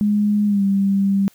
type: tone with pitch glide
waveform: sine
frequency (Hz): 207.7 to 196.84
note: G#3 to G3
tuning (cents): 0 to +7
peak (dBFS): -14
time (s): 0.01-1.28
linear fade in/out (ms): 0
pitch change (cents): -93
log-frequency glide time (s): 0.46-0.63
effects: white hiss -54 dBFS RMS until 1.34 s